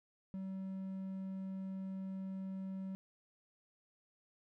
triangle tone, 190.9 Hz, G3, 46 cents flat, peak -38 dBFS, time 0.34-2.95 s, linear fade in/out 0 ms, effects none

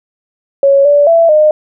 sine tone with pitch steps, 554 / 579 / 667 / 611 Hz, C#5 / D5 / E5 / D#5, -1 / -25 / +20 / -32 cents, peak -4 dBFS, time 0.63-1.51 s, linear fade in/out 2 ms, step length 220 ms, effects none

